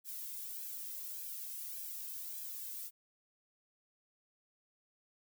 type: noise with flanger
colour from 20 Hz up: violet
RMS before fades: -44 dBFS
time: 0.04-2.91 s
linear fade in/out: 50 ms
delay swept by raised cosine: 1.2 to 1.93 ms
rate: 1.7 Hz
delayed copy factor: +0.95
effects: none